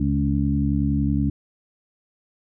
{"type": "harmonic tone with a mistuned harmonic", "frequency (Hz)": 70.8, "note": "C#2", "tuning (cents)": 37, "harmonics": [1, 2, 3, 4], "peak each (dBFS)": [-24, -24, -24, -24], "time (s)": [0, 1.3], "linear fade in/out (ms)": 5, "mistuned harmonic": 1, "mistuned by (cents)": 63, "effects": []}